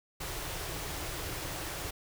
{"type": "band-stop noise", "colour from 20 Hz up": "pink", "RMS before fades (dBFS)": -38, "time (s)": [0.2, 1.91], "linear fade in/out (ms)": 10, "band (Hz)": [180, 280], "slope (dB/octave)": 96, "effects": []}